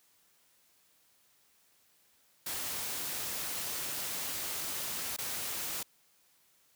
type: noise with dropouts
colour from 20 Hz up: white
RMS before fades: -37 dBFS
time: 2.46-5.83 s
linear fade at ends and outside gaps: 5 ms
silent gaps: 5.165-5.185 s
effects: white hiss -68 dBFS RMS until 6.75 s + high-pass 60 Hz 12 dB/octave